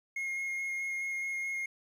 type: tone with vibrato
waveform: triangle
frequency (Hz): 2149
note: C7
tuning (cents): +46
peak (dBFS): -31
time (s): 0.16-1.66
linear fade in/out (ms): 5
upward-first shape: square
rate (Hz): 4.7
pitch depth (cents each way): 8
effects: 11-bit